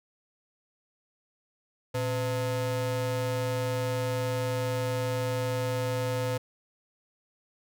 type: ring-modulated tone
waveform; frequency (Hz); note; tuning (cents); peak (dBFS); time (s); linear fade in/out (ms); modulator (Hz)
square; 194.2; G3; -16; -25; 1.94-6.38; 10; 312
effects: none